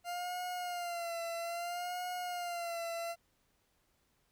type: tone with vibrato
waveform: 40% pulse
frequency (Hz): 697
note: F5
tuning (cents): -4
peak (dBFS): -36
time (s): 0.04-3.16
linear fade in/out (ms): 50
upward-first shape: sine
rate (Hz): 0.61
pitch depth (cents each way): 61
effects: pink hiss -75 dBFS RMS until 4.31 s